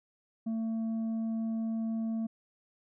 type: tone with tanh clipping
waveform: sine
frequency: 224.5 Hz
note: A3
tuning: 35 cents sharp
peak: -31 dBFS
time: 0.46-2.27 s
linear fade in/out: 10 ms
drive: 4 dB
effects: none